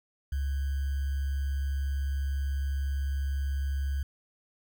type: tone with sample-and-hold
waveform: sine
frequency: 69 Hz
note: C#2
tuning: 7 cents flat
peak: -27 dBFS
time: 0.32-4.03 s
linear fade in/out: 5 ms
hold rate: 1575 Hz
effects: none